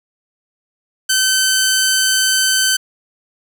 10% pulse tone, 1534 Hz, G6, 38 cents flat, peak -4 dBFS, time 1.09-2.77 s, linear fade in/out 10 ms, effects none

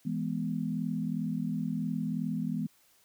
sine chord, E major, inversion none, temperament equal, 164.81 / 207.7 / 246.9 Hz, E3 / G#3 / B3, 0 / 0 / 0 cents, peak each -34 dBFS, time 0.05-2.67 s, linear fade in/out 10 ms, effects white hiss -65 dBFS RMS until 3.04 s

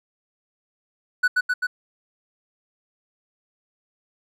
triangle tone with echo, 1484 Hz, F#6, 5 cents sharp, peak -13 dBFS, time 1.23-1.28 s, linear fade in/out 10 ms, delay 130 ms, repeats 3, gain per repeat -2 dB, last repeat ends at 1.67 s, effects none

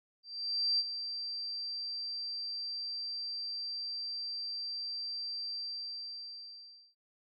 sine tone with ADSR envelope, 4699 Hz, D8, in tune, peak -26 dBFS, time 0.23-6.95 s, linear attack 560 ms, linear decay 39 ms, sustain -10 dB, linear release 1400 ms, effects none

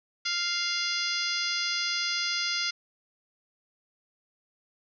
harmonic tone with a mistuned harmonic, 698.5 Hz, F5, in tune, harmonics 2 / 3 / 4 / 5 / 6 / 7 / 8 / 9, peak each -35 / -34 / -37 / -36 / -36 / -31 / -40 / -41 dBFS, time 0.25-2.71 s, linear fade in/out 10 ms, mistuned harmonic 5, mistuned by -33 cents, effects none

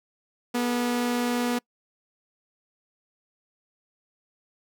sawtooth tone pair together, 242.9 / 431 Hz, B3 / A4, -29 / -36 cents, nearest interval minor seventh, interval 993 cents, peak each -20 / -32 dBFS, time 0.54-1.59 s, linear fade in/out 10 ms, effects noise-tail reverb RT60 0.1 s tail -26 dB re dry

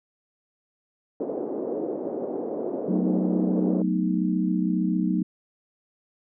pink band-pass noise, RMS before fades -30 dBFS, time 1.2-3.82 s, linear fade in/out 2 ms, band 290 to 540 Hz, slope 24 dB/octave
sine chord, B dominant seventh, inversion second, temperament equal, 185 / 220 / 246.9 / 311.1 Hz, F#3 / A3 / B3 / D#4, 0 / 0 / 0 / 0 cents, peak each -24 / -29 / -29 / -27 dBFS, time 2.88-5.23 s, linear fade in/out 10 ms
effects none

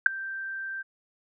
sine tone with ADSR envelope, 1568 Hz, G6, in tune, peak -8 dBFS, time 0.06-0.83 s, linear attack 3 ms, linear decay 8 ms, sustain -24 dB, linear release 21 ms, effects none

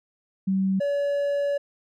sine / triangle tone pair in turn, 191.6 / 569.4 Hz, G3 / C#5, -39 / +46 cents, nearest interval octave + perfect fifth, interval 1885 cents, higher second, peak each -20 dBFS, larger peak neither, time 0.47-0.8 / 0.8-1.58 s, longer second, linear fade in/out 10 ms, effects none

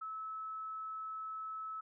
sine tone, 1300 Hz, E6, 24 cents flat, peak -40 dBFS, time 0.01-1.81 s, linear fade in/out 10 ms, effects none

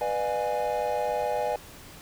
triangle chord, B diminished seventh, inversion none, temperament equal with one note detuned, 493.9 / 601.1 / 698.5 / 830.6 Hz, B4 / D5 / F5 / Ab5, 0 / +40 / 0 / 0 cents, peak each -29 / -28 / -32 / -28 dBFS, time 0.01-1.56 s, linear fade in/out 2 ms, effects pink hiss -47 dBFS RMS until 2.01 s

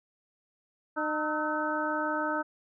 harmonic tone with a mistuned harmonic, 304.4 Hz, D#4, 38 cents flat, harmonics 1 / 2 / 3 / 4 / 5, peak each -34 / -34 / -34 / -34 / -34 dBFS, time 0.96-2.43 s, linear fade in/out 20 ms, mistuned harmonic 4, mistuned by +92 cents, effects none

